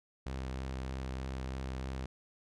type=tone with vibrato; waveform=sawtooth; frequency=65.41 Hz; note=C2; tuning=in tune; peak=-33 dBFS; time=0.26-2.06 s; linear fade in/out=5 ms; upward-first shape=sine; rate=3.2 Hz; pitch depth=16 cents each way; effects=low-pass 7000 Hz 12 dB/octave